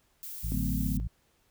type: noise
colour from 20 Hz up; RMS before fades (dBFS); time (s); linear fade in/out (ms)
violet; -41; 0.23-0.97; 0
type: harmonic tone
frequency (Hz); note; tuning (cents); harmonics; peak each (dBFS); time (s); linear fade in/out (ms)
55; A1; 0; 1 / 2 / 3; -31 / -37 / -41; 0.43-1.08; 10
type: chord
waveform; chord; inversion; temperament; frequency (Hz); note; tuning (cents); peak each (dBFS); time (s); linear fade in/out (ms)
sine; D dominant seventh; none; equal with one note detuned; 146.83 / 185 / 220 / 254.9; D3 / F#3 / A3 / C4; 0 / 0 / 0 / -45; -35; 0.52-1; 0
effects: pink hiss -69 dBFS RMS until 1.5 s